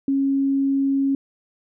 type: tone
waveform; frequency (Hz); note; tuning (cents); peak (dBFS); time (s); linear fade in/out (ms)
sine; 273.9; C#4; -21; -17; 0.08-1.15; 2
effects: none